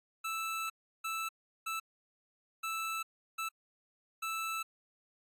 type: tone bursts at uneven times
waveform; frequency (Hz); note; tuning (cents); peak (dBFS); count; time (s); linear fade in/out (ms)
25% pulse; 1318.5; E6; 0; -31; 6; 0.24-0.7 / 1.04-1.29 / 1.66-1.8 / 2.63-3.03 / 3.38-3.49 / 4.22-4.63; 10
effects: AAC 64 kbps